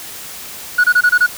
sine tone bursts, 1462 Hz, F#6, 21 cents flat, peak -5 dBFS, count 6, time 0.78-1.265 s, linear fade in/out 10 ms, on 60 ms, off 25 ms, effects tanh soft clip ceiling -6 dBFS + white hiss -31 dBFS RMS until 1.37 s

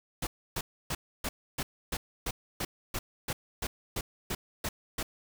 pink noise bursts, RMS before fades -33 dBFS, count 15, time 0.22-5.03 s, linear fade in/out 5 ms, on 50 ms, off 290 ms, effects none

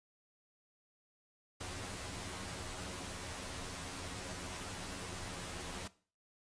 pink noise with comb filter, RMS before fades -44 dBFS, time 1.6-5.88 s, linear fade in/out 10 ms, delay 11 ms, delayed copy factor +0.85, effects noise-tail reverb RT60 0.4 s tail -18 dB re dry + resampled to 22050 Hz

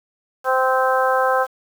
harmonic tone, 260 Hz, C4, 11 cents flat, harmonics 2 / 3 / 4 / 5 / 6, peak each -19 / -21 / -22 / -23 / -24 dBFS, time 0.44-1.47 s, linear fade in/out 50 ms, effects 7-bit

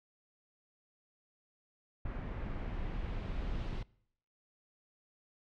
brown noise with low-pass filter sweep, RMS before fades -38 dBFS, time 2.05-3.83 s, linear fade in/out 5 ms, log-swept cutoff 1900 to 4000 Hz, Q 1.2, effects noise-tail reverb RT60 0.7 s tail -24 dB re dry

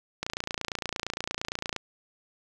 click train, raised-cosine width 0.2 ms, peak -13 dBFS, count 45, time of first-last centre 0.23-1.763 s, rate 28.7 Hz, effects none

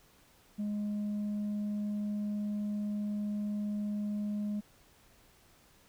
sine tone, 207.7 Hz, G#3, in tune, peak -29 dBFS, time 0.58-4.61 s, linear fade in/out 20 ms, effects tanh soft clip ceiling -31 dBFS + pink hiss -63 dBFS RMS until 5.88 s

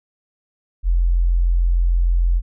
sine tone, 43.3 Hz, F1, 14 cents flat, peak -13 dBFS, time 0.83-2.42 s, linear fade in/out 50 ms, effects none

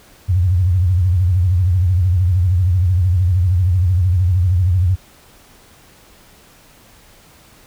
sine tone with vibrato, 90.3 Hz, F#2, 42 cents flat, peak -11 dBFS, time 0.28-4.96 s, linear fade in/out 20 ms, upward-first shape sine, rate 13 Hz, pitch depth 130 cents each way, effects pink hiss -47 dBFS RMS until 7.66 s

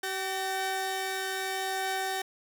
sawtooth tone cluster, 382.9 / 765 / 1822 Hz, G4 / G5 / A#6, -41 / -42 / -40 cents, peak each -32 / -29 / -33 dBFS, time 0.03-2.22 s, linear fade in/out 5 ms, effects none

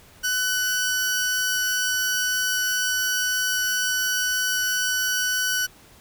sawtooth tone pair together, 1500 / 5699 Hz, F#6 / F8, +23 / +34 cents, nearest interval octave + major seventh, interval 2311 cents, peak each -19 / -25 dBFS, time 0.23-5.67 s, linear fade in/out 20 ms, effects pink hiss -51 dBFS RMS until 6 s

